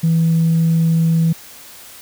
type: tone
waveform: sine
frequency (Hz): 164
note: E3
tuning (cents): -9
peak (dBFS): -10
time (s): 0.03-1.33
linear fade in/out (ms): 10
effects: tanh soft clip ceiling -8 dBFS + white hiss -39 dBFS RMS until 2.01 s